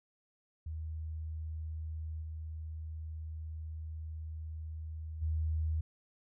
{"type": "tone with level steps", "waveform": "sine", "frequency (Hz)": 79, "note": "D#2", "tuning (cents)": 27, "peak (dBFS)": [-37, -39, -30], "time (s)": [0.66, 5.81], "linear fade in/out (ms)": 5, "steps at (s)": [2.21, 5.21], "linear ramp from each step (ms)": 20, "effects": []}